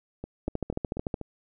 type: two click trains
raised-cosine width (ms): 2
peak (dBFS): -15 / -22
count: 10 / 5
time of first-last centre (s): 0.48-1.142 / 0.24-1.213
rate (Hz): 13.6 / 4.11
effects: none